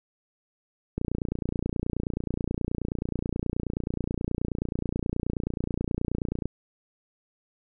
click train, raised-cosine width 3 ms, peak -15 dBFS, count 162, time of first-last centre 0.98-6.456 s, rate 29.4 Hz, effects none

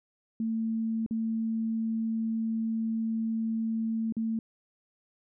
sine tone with dropouts, 224.2 Hz, A3, 33 cents sharp, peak -27 dBFS, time 0.4-4.39 s, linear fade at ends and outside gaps 2 ms, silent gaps 1.063-1.109 / 4.124-4.167 s, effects none

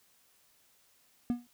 triangle tone with exponential decay, 241.4 Hz, B3, 39 cents flat, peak -22 dBFS, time 1.3-1.47 s, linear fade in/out 0 ms, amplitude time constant 36 ms, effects white hiss -67 dBFS RMS until 1.53 s

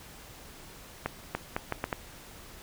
accelerating click train, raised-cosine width 0.5 ms, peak -14 dBFS, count 6, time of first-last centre 1.06-1.928 s, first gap 290 ms, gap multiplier 0.74, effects pink hiss -49 dBFS RMS until 2.62 s

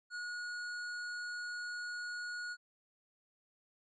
square tone, 1449 Hz, F#6, 37 cents flat, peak -40 dBFS, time 0.1-2.57 s, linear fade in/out 50 ms, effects resampled to 16000 Hz

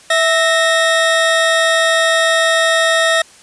30% pulse tone pair together, 655.1 / 1853 Hz, E5 / A#6, -11 / -11 cents, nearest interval octave + tritone, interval 1800 cents, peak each -11 dBFS, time 0.1-3.22 s, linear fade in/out 5 ms, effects white hiss -43 dBFS RMS until 3.42 s + resampled to 22050 Hz

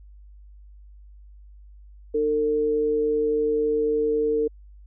sine tone pair together, 302 / 451.8 Hz, D4 / A4, +48 / +46 cents, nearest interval perfect fifth, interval 698 cents, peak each -29 / -20 dBFS, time 2.14-4.48 s, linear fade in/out 10 ms, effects added 50 Hz sine -44 dBFS peak until 4.86 s

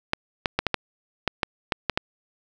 clicks, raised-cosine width 0.3 ms, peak -5 dBFS, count 10, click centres 0.134 / 0.458 / 0.59 / 0.667 / 0.743 / 1.277 / 1.432 / 1.722 / 1.897 / 1.975 s, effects none

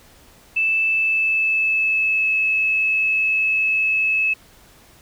sine tone with pitch glide, 2637 to 2595 Hz, E7 to E7, 0 to -28 cents, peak -16 dBFS, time 0.56-4.34 s, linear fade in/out 10 ms, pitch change -28 cents, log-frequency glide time 0.85-2.31 s, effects pink hiss -50 dBFS RMS until 5.01 s

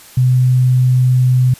sine tone, 127 Hz, B2, 49 cents sharp, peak -8 dBFS, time 0.17-1.54 s, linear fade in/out 5 ms, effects white hiss -40 dBFS RMS until 1.59 s + resampled to 32000 Hz

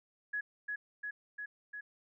sine tone with echo, 1681 Hz, G#6, 20 cents sharp, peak -33 dBFS, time 0.33-0.41 s, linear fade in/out 10 ms, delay 350 ms, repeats 4, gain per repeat -2 dB, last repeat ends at 1.81 s, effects none

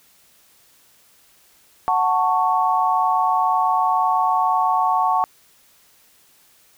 sine chord, F# minor, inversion none, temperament just, 740 / 888 / 1110 Hz, F#5 / A5 / C#6, 0 / +16 / +2 cents, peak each -20 dBFS, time 1.88-5.24 s, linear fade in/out 0 ms, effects white hiss -55 dBFS RMS until 6.77 s

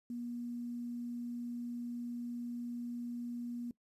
sine tone with quantisation, 239.8 Hz, A#3, 49 cents sharp, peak -38 dBFS, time 0.1-3.71 s, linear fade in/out 2 ms, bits 11, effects noise-tail reverb RT60 0.1 s tail -20 dB re dry + resampled to 32000 Hz

